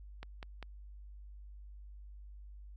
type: click train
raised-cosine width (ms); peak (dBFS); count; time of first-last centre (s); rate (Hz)
0.3; -29; 3; 0.23-0.627; 5.04
effects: added 50 Hz sine -48 dBFS peak until 2.76 s